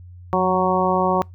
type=harmonic tone with a mistuned harmonic; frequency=185.3 Hz; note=F#3; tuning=3 cents sharp; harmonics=1 / 2 / 3 / 4 / 5 / 6; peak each=-23 / -23 / -23 / -23 / -23 / -23 dBFS; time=0.33-1.22 s; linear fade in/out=0 ms; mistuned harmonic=1; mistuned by=-31 cents; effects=noise-tail reverb RT60 0.2 s tail -26 dB re dry + added 89 Hz sine -38 dBFS peak until 1.34 s